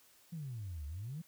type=exponential two-way sweep; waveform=sine; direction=down then up; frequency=174.61 to 69.3 to 174.61 Hz; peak=-39 dBFS; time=0.32-1.22 s; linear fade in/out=10 ms; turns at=0.86 s; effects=tanh soft clip ceiling -35 dBFS + white hiss -65 dBFS RMS until 1.27 s